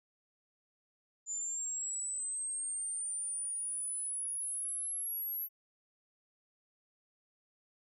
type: linear sweep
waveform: sine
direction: up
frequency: 7050 to 11710 Hz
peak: -35 dBFS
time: 1.26-5.49 s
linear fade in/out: 50 ms
effects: none